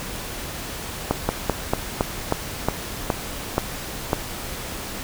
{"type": "slowing click train", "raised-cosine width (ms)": 1, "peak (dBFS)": -4, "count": 10, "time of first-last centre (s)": [1.11, 4.131], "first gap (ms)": 180, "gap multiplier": 1.15, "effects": ["pink hiss -32 dBFS RMS until 5.03 s"]}